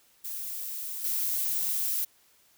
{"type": "noise with level steps", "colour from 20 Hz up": "violet", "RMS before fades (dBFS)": [-36, -29], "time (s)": [0.24, 2.05], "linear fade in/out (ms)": 10, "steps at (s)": 1.04, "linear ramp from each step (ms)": 5, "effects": ["white hiss -63 dBFS RMS until 2.57 s"]}